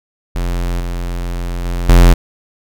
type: tone with level steps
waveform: square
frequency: 43.65 Hz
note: F1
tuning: in tune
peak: -16 / -19 / -17 / -4 dBFS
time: 0.35-2.14 s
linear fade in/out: 10 ms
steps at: 0.8 / 1.65 / 1.89 s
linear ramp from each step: 2 ms
effects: none